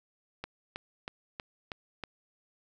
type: click train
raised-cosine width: 0.3 ms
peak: -21 dBFS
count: 6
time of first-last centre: 0.44-2.037 s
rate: 3.13 Hz
effects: none